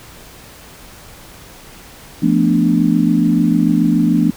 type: chord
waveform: sine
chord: B half-diminished seventh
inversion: second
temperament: equal with one note detuned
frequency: 171.81 / 220 / 246.9 / 293.7 Hz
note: F3 / A3 / B3 / D4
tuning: -28 / 0 / 0 / 0 cents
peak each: -16 dBFS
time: 2.22-4.31 s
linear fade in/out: 10 ms
effects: pink hiss -39 dBFS RMS until 4.36 s